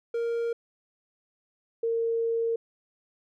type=tone pair in turn; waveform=triangle / sine; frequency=466.2 / 459 Hz; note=A#4 / A#4; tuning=0 / -27 cents; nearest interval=unison; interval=27 cents; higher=first; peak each=-24 dBFS; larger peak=neither; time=0.14-0.53 / 1.83-2.56 s; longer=second; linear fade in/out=5 ms; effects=none